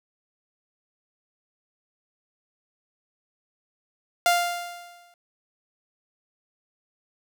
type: tone with exponential decay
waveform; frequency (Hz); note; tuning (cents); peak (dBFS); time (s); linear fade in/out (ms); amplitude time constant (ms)
sawtooth; 698.5; F5; 0; -12; 4.26-5.14; 1; 190
effects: none